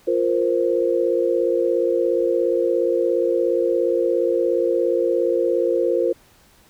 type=chord; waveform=sine; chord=F suspended fourth; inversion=none; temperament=equal; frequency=349.2 / 466.2 / 523.3 Hz; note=F4 / Bb4 / C5; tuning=0 / 0 / 0 cents; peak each=-21 dBFS; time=0.07-6.13 s; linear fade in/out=10 ms; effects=pink hiss -54 dBFS RMS until 6.69 s